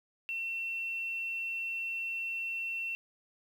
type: tone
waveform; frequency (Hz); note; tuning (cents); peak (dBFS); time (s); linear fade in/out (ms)
sine; 2705; E7; +44; -33; 0.29-2.95; 0
effects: 10-bit